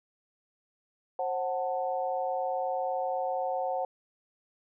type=chord; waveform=sine; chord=F# diminished; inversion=second; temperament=just; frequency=532.8 / 740 / 888 Hz; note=C5 / F#5 / A5; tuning=+31 / 0 / +16 cents; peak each=-32 / -31 / -37 dBFS; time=1.19-3.85 s; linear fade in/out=2 ms; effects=none